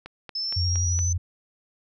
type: click train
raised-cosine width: 0.3 ms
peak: -22 dBFS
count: 5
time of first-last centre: 0.06-0.99 s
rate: 4.3 Hz
type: exponential sweep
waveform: sine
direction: up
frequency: 5220 to 6120 Hz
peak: -26 dBFS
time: 0.35-1.13 s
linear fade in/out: 5 ms
type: tone with vibrato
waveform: sine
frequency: 87.31 Hz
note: F2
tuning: in tune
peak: -22 dBFS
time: 0.56-1.18 s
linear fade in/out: 10 ms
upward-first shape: sine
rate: 12 Hz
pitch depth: 50 cents each way
effects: none